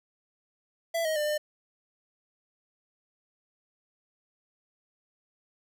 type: tone with pitch steps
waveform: square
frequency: 667 / 629 / 598 / 602 Hz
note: E5 / D#5 / D5 / D5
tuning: +20 / +19 / +31 / +43 cents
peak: -27 dBFS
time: 0.94-1.38 s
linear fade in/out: 10 ms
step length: 110 ms
effects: none

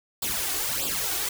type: noise with flanger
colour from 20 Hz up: white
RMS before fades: -28 dBFS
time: 0.22-1.29 s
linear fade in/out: 5 ms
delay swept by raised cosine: 0.24 to 2.74 ms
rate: 1.6 Hz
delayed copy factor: +0.8
effects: none

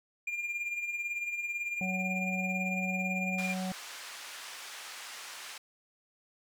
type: tone with tremolo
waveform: triangle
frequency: 2402 Hz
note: D7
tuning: 38 cents sharp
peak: -29 dBFS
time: 0.27-3.54 s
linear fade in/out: 5 ms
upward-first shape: sine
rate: 18 Hz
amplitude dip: 55%
type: harmonic tone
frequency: 186.5 Hz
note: F#3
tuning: 14 cents sharp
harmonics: 1 / 3 / 4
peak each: -33 / -43 / -41 dBFS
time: 1.81-3.72 s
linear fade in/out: 2 ms
type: band-pass noise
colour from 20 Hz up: pink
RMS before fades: -45 dBFS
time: 3.38-5.58 s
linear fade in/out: 5 ms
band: 1200 to 9000 Hz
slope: 12 dB/octave
effects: none

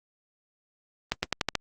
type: accelerating click train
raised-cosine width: 0.2 ms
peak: -7 dBFS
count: 6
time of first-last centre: 1.12-1.553 s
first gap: 110 ms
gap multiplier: 0.88
effects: Opus 32 kbps

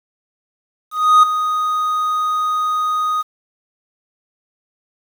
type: tone with ADSR envelope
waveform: triangle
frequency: 1244.5 Hz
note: D#6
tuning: in tune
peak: -3 dBFS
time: 0.91-3.23 s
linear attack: 320 ms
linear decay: 7 ms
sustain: -11 dB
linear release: 23 ms
effects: 7-bit

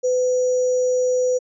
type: tone with sample-and-hold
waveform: sine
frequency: 504 Hz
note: B4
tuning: 35 cents sharp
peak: -16 dBFS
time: 0.03-1.39 s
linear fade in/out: 20 ms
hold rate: 6300 Hz
effects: resampled to 24000 Hz

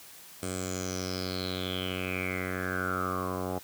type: tone with low-pass filter sweep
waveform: 10% pulse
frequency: 92.2 Hz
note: F#2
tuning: 6 cents flat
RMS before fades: -33 dBFS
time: 0.42-3.59 s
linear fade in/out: 10 ms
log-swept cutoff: 8800 to 840 Hz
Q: 8.5
effects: white hiss -50 dBFS RMS until 3.63 s + high-pass 60 Hz 12 dB/octave

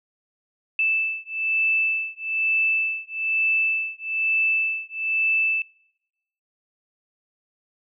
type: beating tone pair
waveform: sine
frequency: 2637 / 2638.1 Hz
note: E7 / E7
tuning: 0 / +1 cents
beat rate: 1.1 Hz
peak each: -24 dBFS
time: 0.79-5.62 s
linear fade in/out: 2 ms
effects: noise-tail reverb RT60 0.9 s tail -25 dB re dry

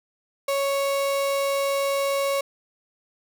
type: tone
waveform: 35% pulse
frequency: 554.4 Hz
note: C#5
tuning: in tune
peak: -20 dBFS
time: 0.48-2.41 s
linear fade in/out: 5 ms
effects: none

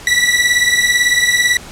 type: beating tone pair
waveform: sawtooth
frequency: 1944 / 1962 Hz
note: B6 / B6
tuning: -28 / -12 cents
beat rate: 18 Hz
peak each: -10 dBFS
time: 0.07-1.57 s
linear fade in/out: 2 ms
effects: pink hiss -34 dBFS RMS until 1.71 s + low-pass 10000 Hz 12 dB/octave

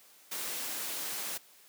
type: noise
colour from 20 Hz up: white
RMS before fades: -37 dBFS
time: 0.31-1.38 s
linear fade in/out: 10 ms
effects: white hiss -59 dBFS RMS until 1.68 s + high-pass 200 Hz 12 dB/octave

